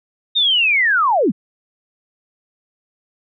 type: linear sweep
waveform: sine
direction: down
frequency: 3729 to 146.83 Hz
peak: -12 dBFS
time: 0.35-1.32 s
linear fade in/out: 20 ms
effects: none